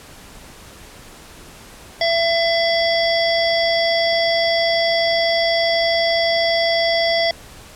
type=harmonic tone; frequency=671 Hz; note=E5; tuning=31 cents sharp; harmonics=1 / 3 / 5 / 7 / 8; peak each=-17 / -22 / -24 / -25 / -26 dBFS; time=2.01-7.31 s; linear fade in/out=2 ms; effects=pink hiss -41 dBFS RMS until 7.75 s + low-pass 12000 Hz 12 dB/octave